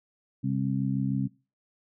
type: harmonic tone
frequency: 66.6 Hz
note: C2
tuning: 31 cents sharp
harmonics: 2 / 3 / 4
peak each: -28 / -30 / -31 dBFS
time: 0.43-1.28 s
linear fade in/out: 20 ms
effects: noise-tail reverb RT60 0.3 s tail -20 dB re dry